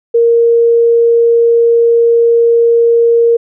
sine tone, 466.2 Hz, A#4, in tune, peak -5 dBFS, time 0.14-3.37 s, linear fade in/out 10 ms, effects none

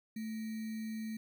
sine tone with sample-and-hold, 220 Hz, A3, in tune, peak -37 dBFS, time 0.16-1.17 s, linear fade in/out 5 ms, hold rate 2100 Hz, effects none

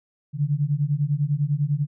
sine beating tone pair, 140.5 / 150.5 Hz, C#3 / D3, +24 / +43 cents, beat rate 10 Hz, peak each -23 dBFS, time 0.33-1.87 s, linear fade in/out 50 ms, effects none

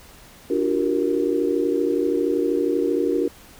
sine chord, G minor seventh, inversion second, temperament equal with one note detuned, 293.7 / 349.2 / 381.9 / 466.2 Hz, D4 / F4 / G4 / Bb4, 0 / 0 / -45 / 0 cents, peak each -24 dBFS, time 0.5-3.28 s, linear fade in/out 5 ms, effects pink hiss -47 dBFS RMS until 3.59 s

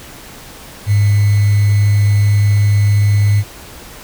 sine tone with sample-and-hold, 102.8 Hz, G#2, 17 cents flat, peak -8 dBFS, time 0.86-3.44 s, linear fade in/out 50 ms, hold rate 2100 Hz, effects pink hiss -35 dBFS RMS until 4.03 s

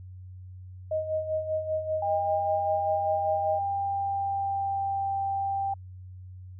sine tone with tremolo, 626 Hz, D#5, 10 cents sharp, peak -24 dBFS, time 0.91-3.59 s, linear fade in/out 5 ms, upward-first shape sine, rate 5.1 Hz, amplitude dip 65%
sine tone with pitch glide, 802 to 787.3 Hz, G5 to G5, +39 to +7 cents, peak -26 dBFS, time 2.02-5.74 s, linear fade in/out 5 ms, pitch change -32 cents, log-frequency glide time 2.71-4.96 s
effects added 92 Hz sine -41 dBFS peak until 6.59 s

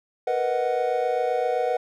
triangle chord, B major seventh, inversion third, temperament equal, 466.2 / 493.9 / 622.3 / 740 Hz, A#4 / B4 / D#5 / F#5, 0 / 0 / 0 / 0 cents, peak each -28 / -23 / -28 / -24 dBFS, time 0.27-1.77 s, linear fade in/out 5 ms, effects none

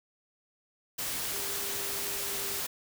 sine tone in noise, 400 Hz, G4, 35 cents sharp, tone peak -44 dBFS, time 1.33-2.6 s, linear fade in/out 10 ms, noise white, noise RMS -34 dBFS, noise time 0.98-2.67 s, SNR -13 dB, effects none

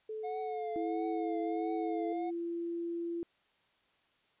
sine tone, 434.9 Hz, A4, 20 cents flat, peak -37 dBFS, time 0.09-2.13 s, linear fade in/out 5 ms
triangle tone with vibrato, 719 Hz, F#5, 50 cents flat, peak -36 dBFS, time 0.23-2.31 s, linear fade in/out 20 ms, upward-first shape triangle, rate 1.5 Hz, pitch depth 69 cents each way
sine tone with pitch glide, 329.6 to 339.8 Hz, E4 to F4, 0 to -47 cents, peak -34 dBFS, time 0.76-3.23 s, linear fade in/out 0 ms, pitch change +53 cents, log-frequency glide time 1.96-2.27 s
effects white hiss -71 dBFS RMS until 4.4 s + resampled to 8000 Hz

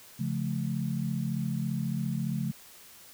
sine chord, Db augmented, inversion none, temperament just, 138.59 / 173.24 / 216.5 Hz, Db3 / F3 / A3, 0 / -14 / -28 cents, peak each -32 / -33 / -33 dBFS, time 0.19-2.52 s, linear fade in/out 10 ms, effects white hiss -52 dBFS RMS until 3.13 s

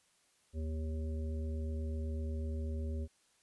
harmonic tone with a mistuned harmonic, 79 Hz, D#2, 27 cents sharp, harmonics 1 / 3 / 5 / 7, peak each -35 / -45 / -49 / -52 dBFS, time 0.53-3.08 s, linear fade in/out 50 ms, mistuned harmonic 1, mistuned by -60 cents, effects white hiss -71 dBFS RMS until 3.42 s + resampled to 24000 Hz

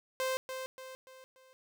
sawtooth tone with echo, 521 Hz, C5, 7 cents flat, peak -27 dBFS, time 0.2-0.37 s, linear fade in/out 0 ms, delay 290 ms, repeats 4, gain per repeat -7 dB, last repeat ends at 1.53 s, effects none

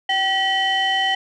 sine tone cluster, 771 / 1929 / 3046 Hz, G5 / B6 / F#7, -29 / -41 / +50 cents, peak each -20 dBFS, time 0.09-1.15 s, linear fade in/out 5 ms, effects tanh soft clip ceiling -12 dBFS

